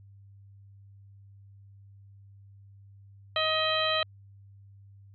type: harmonic tone with a mistuned harmonic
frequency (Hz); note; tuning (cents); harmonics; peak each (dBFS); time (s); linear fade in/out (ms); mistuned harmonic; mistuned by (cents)
630; D#5; +21; 1 / 2 / 3 / 4 / 5 / 6; -30 / -31 / -34 / -35 / -31 / -32; 3.36-4.03; 2; 6; +77
effects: added 99 Hz sine -50 dBFS peak until 5.14 s